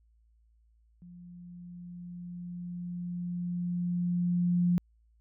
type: tone with level ramp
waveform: sine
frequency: 175.9 Hz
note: F3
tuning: 13 cents sharp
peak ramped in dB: -47 to -22 dBFS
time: 1.02-4.78 s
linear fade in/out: 0 ms
effects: added 56 Hz sine -62 dBFS peak until 5.2 s